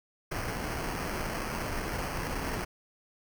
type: noise with sample-and-hold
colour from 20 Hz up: pink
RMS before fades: -34 dBFS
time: 0.31-2.65 s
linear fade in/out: 10 ms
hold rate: 3675 Hz
effects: none